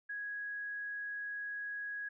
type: tone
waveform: sine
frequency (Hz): 1661.2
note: G#6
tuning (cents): 0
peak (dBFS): -38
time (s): 0.09-2.09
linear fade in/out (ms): 10
effects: none